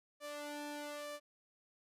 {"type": "tone with flanger", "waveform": "sawtooth", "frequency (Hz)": 293.7, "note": "D4", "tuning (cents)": 0, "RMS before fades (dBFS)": -45, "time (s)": [0.2, 1.2], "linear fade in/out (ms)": 50, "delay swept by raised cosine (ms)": [1.7, 2.21], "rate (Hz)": 1.1, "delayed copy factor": 0.8, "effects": ["resampled to 32000 Hz"]}